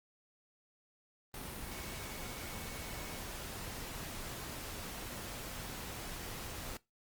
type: tone in noise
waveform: sine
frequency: 2217 Hz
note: C#7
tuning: in tune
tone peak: -55 dBFS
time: 1.63-3.19 s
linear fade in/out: 2 ms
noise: pink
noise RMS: -44 dBFS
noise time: 1.34-6.77 s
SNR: -14 dB
effects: noise-tail reverb RT60 0.2 s tail -20 dB re dry + Opus 32 kbps